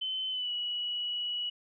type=tone with pitch glide; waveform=sine; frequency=3057 to 2931 Hz; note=G7 to F#7; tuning=-44 to -17 cents; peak=-31 dBFS; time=0.01-1.5 s; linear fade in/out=10 ms; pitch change=-73 cents; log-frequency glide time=0.3-0.51 s; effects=none